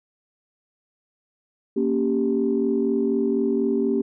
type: chord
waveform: sine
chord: G diminished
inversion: first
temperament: equal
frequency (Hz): 233.1 / 277.2 / 392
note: Bb3 / Db4 / G4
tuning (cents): 0 / 0 / 0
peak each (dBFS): -23 / -24 / -22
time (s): 1.76-4.02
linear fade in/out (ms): 10
effects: tanh soft clip ceiling -10 dBFS